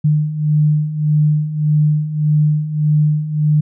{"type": "beating tone pair", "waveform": "sine", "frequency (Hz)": [150, 151.7], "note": ["D3", "D#3"], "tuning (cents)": [37, -44], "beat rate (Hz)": 1.7, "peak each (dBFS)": [-18, -13], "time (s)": [0.04, 3.61], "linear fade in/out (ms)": 10, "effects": []}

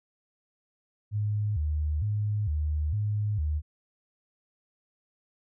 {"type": "tone with vibrato", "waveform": "sine", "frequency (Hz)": 89.2, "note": "F2", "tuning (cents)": 37, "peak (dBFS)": -25, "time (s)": [1.11, 3.62], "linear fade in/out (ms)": 50, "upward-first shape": "square", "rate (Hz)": 1.1, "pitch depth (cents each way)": 280, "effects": []}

